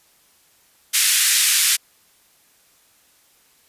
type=band-pass noise; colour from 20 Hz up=white; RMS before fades=-17 dBFS; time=0.93-1.77 s; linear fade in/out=20 ms; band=1700 to 12000 Hz; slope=24 dB/octave; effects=white hiss -57 dBFS RMS until 3.68 s + resampled to 32000 Hz